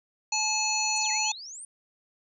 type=harmonic tone; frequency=861 Hz; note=A5; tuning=38 cents flat; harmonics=1 / 3 / 5 / 7 / 8; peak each=-31 / -31 / -31 / -31 / -31 dBFS; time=0.32-1.32 s; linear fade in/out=5 ms
type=exponential two-way sweep; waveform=sine; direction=down then up; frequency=9570 to 1894 to 9570 Hz; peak=-39 dBFS; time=0.96-1.65 s; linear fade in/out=2 ms; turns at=1.11 s
effects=none